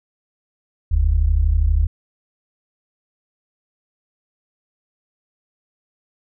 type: tone pair together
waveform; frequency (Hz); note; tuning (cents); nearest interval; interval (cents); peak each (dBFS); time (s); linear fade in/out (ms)
sine; 43.62 / 76; F1 / D#2; -1 / -40; minor seventh; 961; -16; 0.91-1.87; 10
effects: none